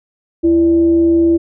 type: tone with frequency modulation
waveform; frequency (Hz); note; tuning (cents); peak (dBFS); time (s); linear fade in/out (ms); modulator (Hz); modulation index
sine; 334.2; E4; +24; -8; 0.43-1.38; 20; 256; 0.24
effects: none